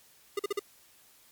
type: tone bursts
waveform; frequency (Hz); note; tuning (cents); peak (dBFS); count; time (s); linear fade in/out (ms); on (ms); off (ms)
square; 405; G#4; -43; -28; 4; 0.37-0.594; 5; 23; 44
effects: white hiss -60 dBFS RMS until 1.31 s + MP3 96 kbps